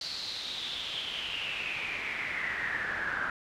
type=noise with band-pass filter sweep; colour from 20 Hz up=brown; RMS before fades=-35 dBFS; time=0.01-3.3 s; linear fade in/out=2 ms; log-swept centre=4500 to 1500 Hz; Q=7.3; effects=none